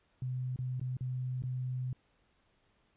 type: tone with dropouts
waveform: sine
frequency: 127.3 Hz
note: C3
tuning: 47 cents flat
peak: -33 dBFS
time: 0.22-1.93 s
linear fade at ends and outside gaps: 2 ms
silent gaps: 0.561-0.588 / 0.797-0.813 / 0.969-1.008 / 1.422-1.436 s
effects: pink hiss -72 dBFS RMS until 2.96 s + resampled to 8000 Hz